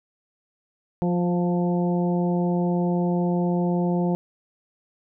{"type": "harmonic tone with a mistuned harmonic", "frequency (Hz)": 176.1, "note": "F3", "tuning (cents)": 15, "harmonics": [1, 2, 3, 4, 5], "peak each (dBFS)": [-21, -27, -31, -33, -35], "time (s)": [1.02, 4.15], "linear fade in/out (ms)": 0, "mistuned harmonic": 3, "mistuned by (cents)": -17, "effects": []}